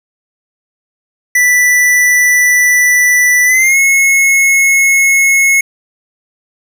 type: tone with pitch glide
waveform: square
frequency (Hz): 1975.5 to 2179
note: B6 to C#7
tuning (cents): 0 to -30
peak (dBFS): -7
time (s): 1.35-5.61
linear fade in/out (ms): 5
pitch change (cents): +170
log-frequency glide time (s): 3.45-3.77
effects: none